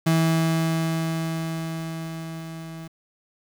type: tone with level ramp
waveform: 35% pulse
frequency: 162.8 Hz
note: E3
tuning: 21 cents flat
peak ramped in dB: -15 to -34 dBFS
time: 0.06-2.88 s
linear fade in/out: 10 ms
effects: 9-bit